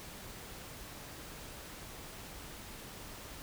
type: silence
effects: pink hiss -48 dBFS RMS until 3.42 s